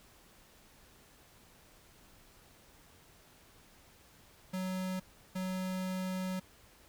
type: tone bursts at uneven times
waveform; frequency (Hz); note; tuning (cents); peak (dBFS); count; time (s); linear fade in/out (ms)
square; 186; F#3; +9; -35; 2; 4.53-5 / 5.35-6.4; 10
effects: pink hiss -61 dBFS RMS until 6.88 s